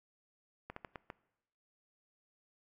slowing click train, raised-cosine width 0.5 ms, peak -28 dBFS, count 5, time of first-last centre 0.7-1.102 s, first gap 64 ms, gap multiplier 1.31, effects noise-tail reverb RT60 0.9 s tail -21 dB re dry + AAC 48 kbps

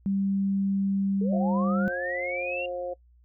sine tone, 196.2 Hz, G3, 2 cents sharp, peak -23 dBFS, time 0.06-1.88 s, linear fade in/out 0 ms
sine linear sweep, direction up, 415.3 to 2794 Hz, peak -31 dBFS, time 1.21-2.66 s, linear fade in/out 5 ms
harmonic tone, 178 Hz, F3, 33 cents sharp, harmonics 2 / 3 / 4, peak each -40 / -30 / -39 dBFS, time 1.32-2.94 s, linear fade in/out 10 ms
effects noise-tail reverb RT60 0.1 s tail -21 dB re dry + added 60 Hz sine -55 dBFS peak until 3.24 s

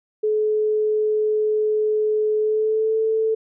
sine tone with pitch glide, 428.3 to 441.6 Hz, A4 to A4, -47 to +6 cents, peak -17 dBFS, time 0.23-3.35 s, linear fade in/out 10 ms, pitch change +53 cents, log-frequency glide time 2.39-2.96 s, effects none

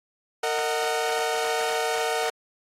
sawtooth chord, D# minor, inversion second, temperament equal with one note detuned, 457.9 / 622.3 / 740 Hz, A#4 / D#5 / F#5, -31 / 0 / 0 cents, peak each -23 / -27 / -24 dBFS, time 0.43-2.3 s, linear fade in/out 5 ms, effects low-pass 11000 Hz 12 dB/octave + AAC 48 kbps

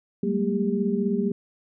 sine tone cluster, 190.5 / 206 / 229.9 / 400.4 Hz, G3 / G#3 / A#3 / G4, -49 / -14 / -24 / +37 cents, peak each -27 dBFS, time 0.23-1.32 s, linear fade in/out 5 ms, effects none

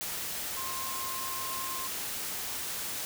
sine tone in noise, 1057 Hz, C6, 17 cents sharp, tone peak -38 dBFS, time 0.57-1.87 s, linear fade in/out 0 ms, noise white, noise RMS -36 dBFS, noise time 0.01-3.05 s, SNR -5 dB, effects none

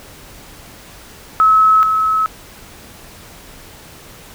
sine tone pair in turn, 1291 / 1291 Hz, E6 / E6, -37 / -37 cents, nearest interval unison, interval 0 cents, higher neither, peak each -7 / -12 dBFS, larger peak first, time 1.4-1.83 / 1.83-2.26 s, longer neither, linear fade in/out 0 ms, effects pink hiss -39 dBFS RMS until 4.34 s

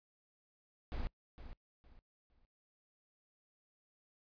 brown noise with echo, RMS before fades -38 dBFS, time 0.92-1.07 s, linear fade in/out 0 ms, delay 460 ms, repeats 3, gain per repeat -11 dB, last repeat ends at 2.45 s, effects noise-tail reverb RT60 0.1 s tail -24 dB re dry + resampled to 11025 Hz

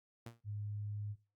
sawtooth tone with exponential decay, 116.54 Hz, A#2, in tune, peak -40 dBFS, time 0.26-0.41 s, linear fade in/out 5 ms, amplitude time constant 32 ms
sine tone, 103.83 Hz, G#2, in tune, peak -39 dBFS, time 0.44-1.16 s, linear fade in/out 50 ms
effects noise-tail reverb RT60 0.3 s tail -20 dB re dry + Opus 48 kbps

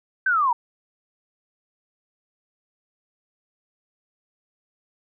sine linear sweep, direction down, 1574 to 911 Hz, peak -17 dBFS, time 0.26-0.53 s, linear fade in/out 5 ms, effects none

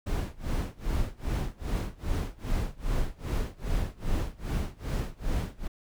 brown noise with tremolo, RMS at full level -27 dBFS, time 0.06-5.68 s, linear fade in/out 10 ms, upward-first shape sine, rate 2.5 Hz, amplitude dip 95%, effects none

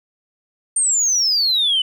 sine exponential sweep, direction down, 8870 to 2960 Hz, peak -13 dBFS, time 0.76-1.82 s, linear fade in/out 5 ms, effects tanh soft clip ceiling -11 dBFS

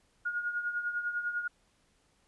sine tone with tremolo, 1434 Hz, F6, 45 cents sharp, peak -28 dBFS, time 0.25-1.48 s, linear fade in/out 10 ms, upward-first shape triangle, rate 10 Hz, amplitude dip 70%, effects pink hiss -70 dBFS RMS until 2.27 s + resampled to 24000 Hz

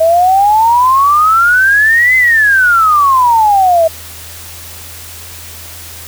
sine exponential two-way sweep, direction up then down, 638 to 2062 to 638 Hz, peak -5 dBFS, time 0-3.88 s, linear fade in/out 10 ms, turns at 2.16 s, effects added 84 Hz sine -34 dBFS peak until 6.07 s + white hiss -30 dBFS RMS until 6.07 s

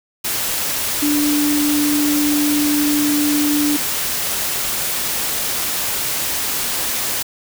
sine tone in noise, 294 Hz, D4, 2 cents sharp, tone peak -15 dBFS, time 1.02-3.77 s, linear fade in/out 10 ms, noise white, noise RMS -21 dBFS, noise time 0.24-7.23 s, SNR +3 dB, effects none

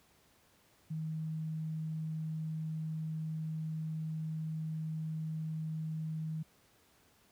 sine tone, 158 Hz, D#3, 27 cents sharp, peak -35 dBFS, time 0.9-6.43 s, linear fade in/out 10 ms, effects pink hiss -67 dBFS RMS until 7.31 s + high-pass 60 Hz 12 dB/octave

